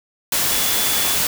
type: tone in noise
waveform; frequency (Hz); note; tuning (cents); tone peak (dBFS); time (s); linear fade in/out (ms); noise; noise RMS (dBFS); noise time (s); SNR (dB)
sine; 3445; A7; -37; -27; 0.52-1.16; 2; white; -19; 0.32-1.27; -11
effects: none